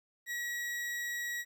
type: tone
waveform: 40% pulse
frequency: 1915 Hz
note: A#6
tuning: 46 cents sharp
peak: -34 dBFS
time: 0.26-1.45 s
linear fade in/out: 50 ms
effects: 12-bit